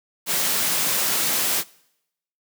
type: high-pass noise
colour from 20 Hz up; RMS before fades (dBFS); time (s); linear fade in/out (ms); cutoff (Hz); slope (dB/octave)
white; -22; 0.26-1.64; 50; 120; 96
effects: noise-tail reverb RT60 0.8 s tail -23 dB re dry